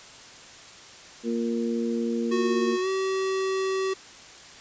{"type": "harmonic tone", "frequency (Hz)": 116.54, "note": "A#2", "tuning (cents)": 0, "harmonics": [2, 3, 4], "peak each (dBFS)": [-26, -31, -31], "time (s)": [1.23, 2.78], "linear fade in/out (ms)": 50}
{"type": "tone with pitch glide", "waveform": "square", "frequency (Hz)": [367, 382.1], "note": ["F#4", "G4"], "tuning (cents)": [-14, -44], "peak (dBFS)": -25, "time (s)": [2.31, 3.94], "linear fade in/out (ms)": 10, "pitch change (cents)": 70, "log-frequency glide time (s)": [2.8, 2.88]}
{"effects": ["white hiss -46 dBFS RMS until 4.6 s", "resampled to 16000 Hz"]}